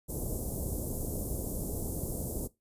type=band-stop noise; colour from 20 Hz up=pink; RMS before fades=-35 dBFS; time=0.08-2.48 s; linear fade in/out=20 ms; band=570 to 8500 Hz; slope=24 dB/octave; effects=noise-tail reverb RT60 0.2 s tail -19 dB re dry + resampled to 32000 Hz